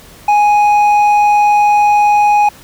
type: tone with hard clipping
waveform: sine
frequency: 830.6 Hz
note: G#5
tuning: in tune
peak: -8 dBFS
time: 0.28-2.49 s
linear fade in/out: 5 ms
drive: 5 dB
effects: pink hiss -39 dBFS RMS until 2.63 s